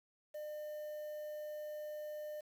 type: tone with quantisation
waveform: triangle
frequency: 603 Hz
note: D5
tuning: 46 cents sharp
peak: -40 dBFS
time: 0.34-2.41 s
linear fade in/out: 10 ms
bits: 10
effects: none